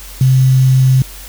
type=tone with quantisation; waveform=sine; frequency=130.81 Hz; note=C3; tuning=in tune; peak=-6 dBFS; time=0.21-1.02 s; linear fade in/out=2 ms; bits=5; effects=added 47 Hz sine -32 dBFS peak until 1.28 s + white hiss -34 dBFS RMS until 1.28 s